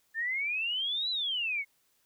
sine exponential two-way sweep, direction up then down, 1760 to 4036 to 2148 Hz, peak -29 dBFS, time 0.14-1.65 s, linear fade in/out 50 ms, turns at 1.1 s, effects white hiss -71 dBFS RMS until 2.05 s

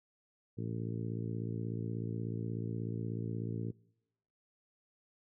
harmonic tone, 56.5 Hz, A1, 47 cents sharp, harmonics 2 / 3 / 4 / 5 / 6 / 7 / 8, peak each -38 / -42 / -44 / -46 / -48 / -49 / -50 dBFS, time 0.57-3.72 s, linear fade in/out 20 ms, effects noise-tail reverb RT60 0.9 s tail -25 dB re dry

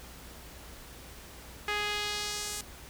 sawtooth tone with band-pass filter sweep, 415.7 Hz, G#4, 2 cents sharp, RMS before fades -34 dBFS, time 1.68-2.61 s, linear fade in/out 2 ms, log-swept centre 2100 to 8600 Hz, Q 1.2, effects added 60 Hz sine -52 dBFS peak until 2.89 s + pink hiss -49 dBFS RMS until 2.89 s

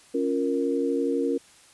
sine chord, Bb minor, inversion first, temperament equal, 277.2 / 349.2 / 466.2 Hz, Db4 / F4 / Bb4, 0 / 0 / 0 cents, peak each -26 / -29 / -26 dBFS, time 0.14-1.38 s, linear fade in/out 10 ms, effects white hiss -54 dBFS RMS until 1.73 s + resampled to 24000 Hz

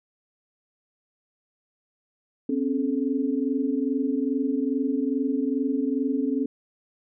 sine tone cluster, 255.7 / 278.1 / 433.4 Hz, C4 / C#4 / A4, -40 / +6 / -26 cents, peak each -26 / -25 / -31 dBFS, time 2.49-6.46 s, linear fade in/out 5 ms, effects none

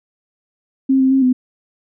sine tone with pitch steps, 266.8 / 262.9 / 267.6 / 253.6 Hz, C4 / C4 / C4 / B3, +34 / +8 / +39 / +46 cents, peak -10 dBFS, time 0.89-1.33 s, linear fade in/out 10 ms, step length 110 ms, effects none

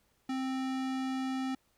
square tone with low-pass filter, 262.5 Hz, C4, 6 cents sharp, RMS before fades -34 dBFS, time 0.29-1.55 s, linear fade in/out 5 ms, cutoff 7000 Hz, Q 0.51, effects pink hiss -72 dBFS RMS until 1.77 s

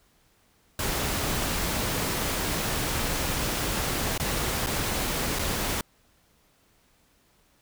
pink noise with dropouts, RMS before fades -28 dBFS, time 0.79-5.81 s, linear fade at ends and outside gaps 2 ms, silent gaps 4.178-4.198 / 4.663-4.669 / 5.388-5.392 s, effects pink hiss -64 dBFS RMS until 7.61 s

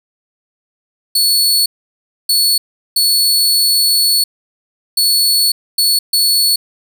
sawtooth tone bursts at uneven times, 4414 Hz, C#8, 8 cents flat, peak -7 dBFS, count 6, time 1.15-1.66 / 2.29-2.58 / 2.96-4.24 / 4.97-5.52 / 5.78-5.99 / 6.13-6.56 s, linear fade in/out 5 ms, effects none

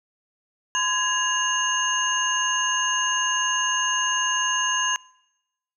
sine tone cluster, 1021 / 1663 / 2838 / 6400 Hz, C6 / G#6 / F7 / G8, -43 / +2 / +27 / +35 cents, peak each -26 dBFS, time 0.75-4.96 s, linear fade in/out 0 ms, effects noise-tail reverb RT60 0.9 s tail -25 dB re dry

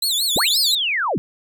sawtooth tone with vibrato, 3886 Hz, B7, 29 cents flat, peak -15 dBFS, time 0.02-0.75 s, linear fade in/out 5 ms, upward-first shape sine, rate 5.6 Hz, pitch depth 220 cents each way
sine linear two-way sweep, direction up then down, 110.8 to 5320 to 110.8 Hz, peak -18 dBFS, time 0.36-1.18 s, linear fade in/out 0 ms, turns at 0.57 s
effects none

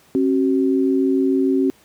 sine tone pair together, 270.1 / 376.8 Hz, C#4 / F#4, -45 / +32 cents, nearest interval tritone, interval 577 cents, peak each -16 / -19 dBFS, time 0.15-1.7 s, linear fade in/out 0 ms, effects pink hiss -53 dBFS RMS until 1.84 s + high-pass 100 Hz 12 dB/octave

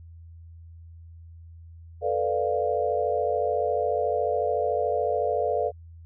sine chord, B half-diminished seventh, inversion third, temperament equal, 440 / 493.9 / 587.3 / 698.5 Hz, A4 / B4 / D5 / F5, 0 / 0 / 0 / 0 cents, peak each -28 dBFS, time 2.01-5.72 s, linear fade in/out 50 ms, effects added 83 Hz sine -43 dBFS peak until 6.05 s

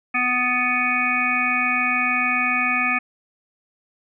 harmonic tone, 248.5 Hz, B3, 11 cents sharp, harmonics 1 / 3 / 5 / 7 / 9 / 10, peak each -29 / -29 / -25 / -27 / -23 / -23 dBFS, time 0.14-2.99 s, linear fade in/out 10 ms, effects none

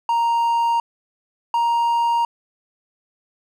triangle tone pair in turn, 932.3 / 936.5 Hz, A#5 / A#5, 0 / +8 cents, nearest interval unison, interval 8 cents, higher second, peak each -14 dBFS, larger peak neither, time 0.09-0.8 / 1.54-2.25 s, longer neither, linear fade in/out 2 ms, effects none

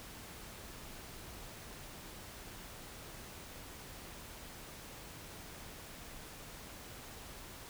silence, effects pink hiss -50 dBFS RMS until 7.69 s

